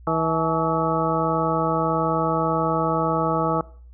harmonic tone with a mistuned harmonic, 161.7 Hz, E3, 33 cents flat, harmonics 1 / 2 / 3 / 4 / 5 / 7 / 8, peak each -27 / -27 / -27 / -27 / -27 / -27 / -27 dBFS, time 0.07-3.61 s, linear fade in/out 2 ms, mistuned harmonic 5, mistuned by +88 cents, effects noise-tail reverb RT60 0.5 s tail -21 dB re dry + added 60 Hz sine -42 dBFS peak until 3.93 s

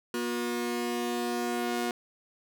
sawtooth tone pair together, 240.1 / 360 Hz, B3 / F#4, -49 / -47 cents, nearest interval perfect fifth, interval 702 cents, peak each -28 dBFS, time 0.14-1.91 s, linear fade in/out 2 ms, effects none

